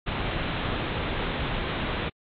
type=low-pass noise; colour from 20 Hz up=pink; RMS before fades=-29 dBFS; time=0.06-2.1 s; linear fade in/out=20 ms; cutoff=3800 Hz; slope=96 dB/octave; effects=AAC 48 kbps